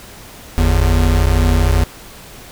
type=tone pair together; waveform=square; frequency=48.28 / 81.2 Hz; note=G1 / E2; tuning=-26 / -26 cents; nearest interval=major sixth; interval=900 cents; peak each=-14 dBFS; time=0.58-1.84 s; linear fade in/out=0 ms; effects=pink hiss -37 dBFS RMS until 2.51 s